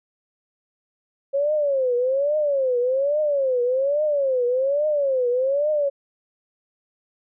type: tone with vibrato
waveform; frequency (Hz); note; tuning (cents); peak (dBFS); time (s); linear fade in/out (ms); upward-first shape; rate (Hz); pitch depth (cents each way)
sine; 544; C#5; -33; -18; 1.33-5.9; 20; triangle; 1.2; 220
effects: none